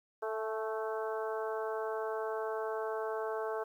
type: harmonic tone with a mistuned harmonic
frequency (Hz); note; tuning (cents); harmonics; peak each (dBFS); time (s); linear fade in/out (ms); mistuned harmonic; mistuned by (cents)
220; A3; 0; 2 / 3 / 4 / 5 / 6 / 7; -36 / -40 / -42 / -44 / -46 / -47; 0.22-3.64; 10; 4; -22
effects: 11-bit